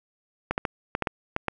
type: clicks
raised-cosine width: 0.5 ms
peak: -10 dBFS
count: 8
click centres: 0.51 / 0.579 / 0.652 / 0.951 / 1.023 / 1.072 / 1.364 / 1.483 s
effects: none